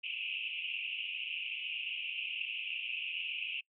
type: band-pass noise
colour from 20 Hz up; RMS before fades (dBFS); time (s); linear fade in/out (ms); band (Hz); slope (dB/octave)
pink; -39; 0.03-3.61; 10; 2500 to 2900; 96
effects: noise-tail reverb RT60 0.1 s tail -26 dB re dry